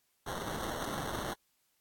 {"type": "noise with sample-and-hold", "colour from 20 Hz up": "violet", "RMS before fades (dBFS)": -38, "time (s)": [0.26, 1.34], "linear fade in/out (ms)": 10, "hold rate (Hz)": 2450, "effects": ["white hiss -75 dBFS RMS until 1.8 s", "AAC 64 kbps"]}